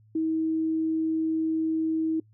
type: tone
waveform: sine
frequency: 320 Hz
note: D#4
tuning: 49 cents sharp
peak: -23 dBFS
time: 0.15-2.2 s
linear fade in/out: 5 ms
effects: noise-tail reverb RT60 0.1 s tail -22 dB re dry + added 108 Hz sine -55 dBFS peak until 2.33 s